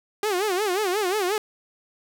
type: tone with vibrato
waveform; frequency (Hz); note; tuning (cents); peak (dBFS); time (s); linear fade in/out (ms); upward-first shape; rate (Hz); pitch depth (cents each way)
sawtooth; 392; G4; 0; -18; 0.23-1.38; 2; sine; 5.6; 180
effects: none